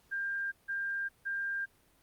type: tone bursts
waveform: sine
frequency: 1596 Hz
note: G6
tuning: 31 cents sharp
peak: -32 dBFS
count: 3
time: 0.11-1.66 s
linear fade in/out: 20 ms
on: 410 ms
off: 160 ms
effects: pink hiss -67 dBFS RMS until 2.02 s + Opus 48 kbps